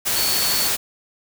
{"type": "tone in noise", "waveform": "sine", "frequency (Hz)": 4435, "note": "C#8", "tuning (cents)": 0, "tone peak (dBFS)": -23, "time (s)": [0.15, 0.69], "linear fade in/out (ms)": 20, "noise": "white", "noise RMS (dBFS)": -21, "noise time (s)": [0.05, 0.77], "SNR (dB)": -5, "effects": []}